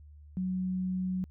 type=tone; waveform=sine; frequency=185 Hz; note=F#3; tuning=in tune; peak=-29 dBFS; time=0.37-1.24 s; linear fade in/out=0 ms; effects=added 74 Hz sine -49 dBFS peak until 1.3 s